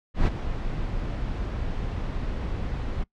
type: noise with ADSR envelope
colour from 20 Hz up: brown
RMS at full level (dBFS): -18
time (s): 0.14-3.04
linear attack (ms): 130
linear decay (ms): 20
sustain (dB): -11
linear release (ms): 14
effects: noise-tail reverb RT60 0.1 s tail -22 dB re dry + low-pass 4000 Hz 12 dB/octave